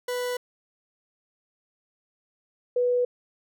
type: tone pair in turn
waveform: 40% pulse / sine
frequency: 493.9 / 491.7 Hz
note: B4 / B4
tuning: 0 / -8 cents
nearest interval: unison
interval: 8 cents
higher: first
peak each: -26 / -20 dBFS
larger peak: second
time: 0.08-0.37 / 2.76-3.05 s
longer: neither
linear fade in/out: 5 ms
effects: none